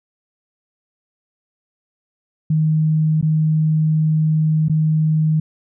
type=tone with dropouts; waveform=sine; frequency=156.2 Hz; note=D#3; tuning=7 cents sharp; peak=-13 dBFS; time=2.5-5.4 s; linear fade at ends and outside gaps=5 ms; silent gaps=3.213-3.226 / 4.684-4.696 s; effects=none